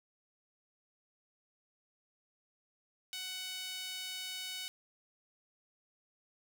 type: tone with high-pass filter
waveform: sawtooth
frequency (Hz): 745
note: F#5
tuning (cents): +12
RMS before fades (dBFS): -42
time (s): 3.13-4.68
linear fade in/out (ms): 0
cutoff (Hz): 3100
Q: 2
effects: none